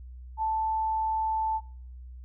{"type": "tone", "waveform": "sine", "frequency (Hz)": 880, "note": "A5", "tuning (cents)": 0, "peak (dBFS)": -25, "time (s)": [0.37, 1.61], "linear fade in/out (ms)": 50, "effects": ["noise-tail reverb RT60 0.5 s tail -25 dB re dry", "added 62 Hz sine -41 dBFS peak until 2.24 s"]}